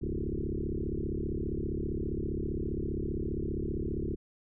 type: tone with frequency modulation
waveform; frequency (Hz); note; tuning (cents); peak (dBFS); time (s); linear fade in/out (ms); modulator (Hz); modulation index
sine; 149.6; D3; +32; -30; 0.01-4.16; 20; 35.1; 7
effects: none